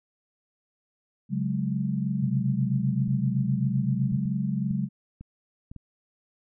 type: chord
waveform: sine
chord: C# suspended fourth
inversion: none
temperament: just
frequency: 138.59 / 184.79 / 207.9 Hz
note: C#3 / F#3 / G#3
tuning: 0 / -2 / +2 cents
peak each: -29 dBFS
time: 1.29-4.89 s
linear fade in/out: 50 ms
type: tone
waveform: sine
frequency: 130.81 Hz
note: C3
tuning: in tune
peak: -26 dBFS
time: 2.22-4.17 s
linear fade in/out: 10 ms
type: clicks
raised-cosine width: 5 ms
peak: -29 dBFS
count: 7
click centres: 3.079 / 4.121 / 4.257 / 4.711 / 5.21 / 5.715 / 5.763 s
effects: none